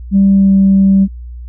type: tone with pitch glide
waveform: sine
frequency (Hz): 196 to 194.31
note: G3 to G3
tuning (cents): 0 to -15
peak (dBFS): -4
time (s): 0.11-1.08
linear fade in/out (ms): 50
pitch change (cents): -15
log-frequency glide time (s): 0.32-0.53
effects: tanh soft clip ceiling -1 dBFS + added 60 Hz sine -25 dBFS peak until 1.48 s